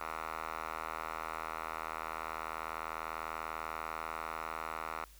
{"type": "tone with band-pass filter", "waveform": "5% pulse", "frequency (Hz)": 80.2, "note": "E2", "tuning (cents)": -47, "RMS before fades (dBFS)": -41, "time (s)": [0, 5.05], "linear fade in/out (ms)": 5, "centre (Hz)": 1400, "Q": 4.3, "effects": ["added 50 Hz sine -56 dBFS peak until 5.19 s", "white hiss -61 dBFS RMS until 5.19 s"]}